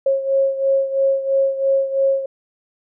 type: beating tone pair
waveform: sine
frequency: 542 / 545 Hz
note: C#5 / C#5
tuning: -39 / -29 cents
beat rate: 3 Hz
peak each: -16 / -21 dBFS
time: 0.06-2.26 s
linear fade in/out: 5 ms
effects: none